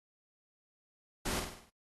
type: noise with echo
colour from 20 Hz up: pink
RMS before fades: -36 dBFS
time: 1.25-1.4 s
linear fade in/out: 10 ms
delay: 50 ms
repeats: 6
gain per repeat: -5 dB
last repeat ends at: 1.7 s
effects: noise-tail reverb RT60 0.1 s tail -26 dB re dry + AAC 32 kbps